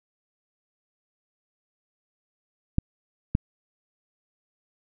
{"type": "clicks", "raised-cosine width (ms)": 5, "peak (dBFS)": -8, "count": 2, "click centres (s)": [2.784, 3.351], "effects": []}